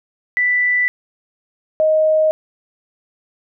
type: tone pair in turn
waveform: sine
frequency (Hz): 1979 / 625.1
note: B6 / D#5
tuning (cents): +3 / +8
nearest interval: octave + minor sixth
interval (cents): 1995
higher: first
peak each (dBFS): -13 / -11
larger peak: second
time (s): 0.37-0.88 / 1.8-2.31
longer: neither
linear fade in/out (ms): 0
effects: none